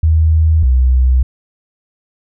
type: tone pair in turn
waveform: sine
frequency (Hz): 79.6 / 63.75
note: D#2 / C2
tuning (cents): +40 / -44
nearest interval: major third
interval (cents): 384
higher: first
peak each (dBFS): -7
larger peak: neither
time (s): 0.03-0.63 / 0.63-1.23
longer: neither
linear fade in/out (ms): 5
effects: none